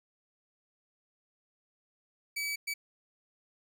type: tone bursts at uneven times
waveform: sawtooth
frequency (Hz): 2289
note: D7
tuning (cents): -45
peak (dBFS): -29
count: 2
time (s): 2.36-2.56 / 2.67-2.74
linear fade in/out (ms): 10
effects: none